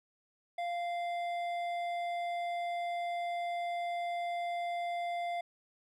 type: tone with hard clipping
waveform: sine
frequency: 695 Hz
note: F5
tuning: 9 cents flat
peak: -35 dBFS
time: 0.58-5.41 s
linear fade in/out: 5 ms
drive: 9 dB
effects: none